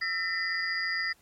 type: tone cluster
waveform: sine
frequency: 1336 / 1820 / 1997 / 4849 Hz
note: E6 / A#6 / B6 / D#8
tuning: +23 / -42 / +19 / -45 cents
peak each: -40 / -31 / -32 / -35 dBFS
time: 0.01-1.13 s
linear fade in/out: 10 ms
effects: pink hiss -63 dBFS RMS until 1.21 s + MP3 64 kbps